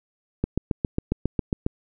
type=click train; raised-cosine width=3 ms; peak=-9 dBFS; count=10; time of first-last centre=0.44-1.664 s; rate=7.35 Hz; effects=none